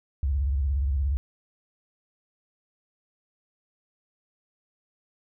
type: tone with vibrato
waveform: sine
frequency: 68.8 Hz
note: C#2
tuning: 12 cents flat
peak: -22 dBFS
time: 0.23-1.17 s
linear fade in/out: 0 ms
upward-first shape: square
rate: 17 Hz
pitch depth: 140 cents each way
effects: none